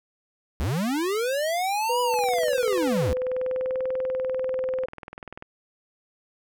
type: linear two-way sweep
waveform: square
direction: up then down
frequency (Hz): 57.1 to 990 to 57.1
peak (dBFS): -24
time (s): 0.6-3.13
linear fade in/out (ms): 0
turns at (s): 2.01
type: tone with pitch glide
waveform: sine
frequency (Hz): 493.9 to 517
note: B4 to C5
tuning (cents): 0 to -21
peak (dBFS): -24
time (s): 1.89-4.86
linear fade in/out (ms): 10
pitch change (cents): +79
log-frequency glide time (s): 2.27-3.76
type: click train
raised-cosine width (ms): 0.5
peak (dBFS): -23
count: 68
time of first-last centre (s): 2.14-5.424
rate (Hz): 20.4
effects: none